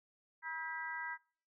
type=harmonic tone with a mistuned harmonic; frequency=320.9 Hz; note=E4; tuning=46 cents flat; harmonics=3 / 4 / 5 / 6; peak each=-44 / -51 / -43 / -44 dBFS; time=0.42-1.18 s; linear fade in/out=50 ms; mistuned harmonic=6; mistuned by=+35 cents; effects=noise-tail reverb RT60 0.5 s tail -22 dB re dry